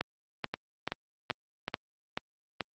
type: two click trains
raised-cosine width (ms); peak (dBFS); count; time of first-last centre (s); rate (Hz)
0.3; -15 / -14; 4 / 7; 0.54-1.681 / 0.01-2.607; 2.63 / 2.31
effects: high-pass 100 Hz 12 dB/octave + Opus 48 kbps